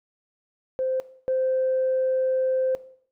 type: tone pair in turn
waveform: sine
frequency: 520 / 520 Hz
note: C5 / C5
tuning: -11 / -11 cents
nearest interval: unison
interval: 0 cents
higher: neither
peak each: -22 / -20 dBFS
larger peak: second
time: 0.79-1 / 1.28-2.75 s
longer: second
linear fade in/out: 0 ms
effects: noise-tail reverb RT60 0.6 s tail -17 dB re dry + tanh soft clip ceiling -16 dBFS